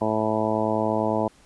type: harmonic tone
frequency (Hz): 108.9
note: A2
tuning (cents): -17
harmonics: 1 / 2 / 3 / 4 / 5 / 6 / 7 / 8 / 9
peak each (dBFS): -33 / -28 / -29 / -30 / -29 / -27 / -33 / -30 / -32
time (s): 0.01-1.28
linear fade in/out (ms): 5
effects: pink hiss -56 dBFS RMS until 1.45 s + resampled to 24000 Hz